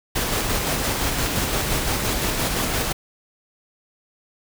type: noise with tremolo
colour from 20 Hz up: pink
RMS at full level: -22 dBFS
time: 0.15-2.93 s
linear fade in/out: 10 ms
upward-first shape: square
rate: 5.8 Hz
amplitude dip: 25%
effects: none